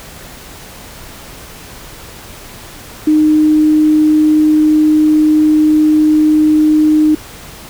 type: tone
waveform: sine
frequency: 307 Hz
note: D#4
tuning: 23 cents flat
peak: -6 dBFS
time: 3.07-7.15 s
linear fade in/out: 5 ms
effects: pink hiss -33 dBFS RMS until 7.69 s